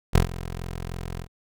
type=tone with ADSR envelope; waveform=15% pulse; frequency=43.23 Hz; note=F1; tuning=17 cents flat; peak=-7 dBFS; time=0.13-1.28 s; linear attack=27 ms; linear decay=110 ms; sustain=-18 dB; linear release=81 ms; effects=none